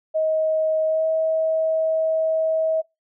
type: tone with pitch glide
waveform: sine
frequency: 631 to 639.8 Hz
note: D#5 to D#5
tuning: +24 to +48 cents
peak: -18 dBFS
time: 0.14-2.82 s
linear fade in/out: 20 ms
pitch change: +24 cents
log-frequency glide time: 0.86-1.06 s
effects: noise-tail reverb RT60 0.2 s tail -22 dB re dry